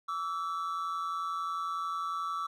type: tone pair together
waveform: triangle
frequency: 1147.4 / 1318.5 Hz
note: D6 / E6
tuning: -41 / 0 cents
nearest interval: major second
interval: 241 cents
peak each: -33 / -33 dBFS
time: 0.08-2.47 s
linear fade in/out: 10 ms
effects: none